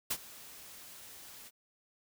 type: noise with ADSR envelope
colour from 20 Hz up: white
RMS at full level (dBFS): -32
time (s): 0.1-1.51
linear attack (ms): 11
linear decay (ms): 57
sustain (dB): -19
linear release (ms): 39
effects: none